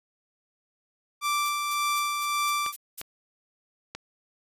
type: tone with tremolo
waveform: sawtooth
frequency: 1173 Hz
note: D6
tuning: 2 cents flat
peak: -20 dBFS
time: 1.21-2.73 s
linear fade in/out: 50 ms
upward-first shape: sine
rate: 1.8 Hz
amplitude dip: 35%
type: noise bursts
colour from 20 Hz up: violet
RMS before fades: -34 dBFS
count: 7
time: 1.45-3.018 s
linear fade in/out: 10 ms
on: 44 ms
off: 210 ms
type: clicks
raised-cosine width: 0.2 ms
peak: -18 dBFS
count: 3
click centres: 2.663 / 3.014 / 3.95 s
effects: resampled to 32000 Hz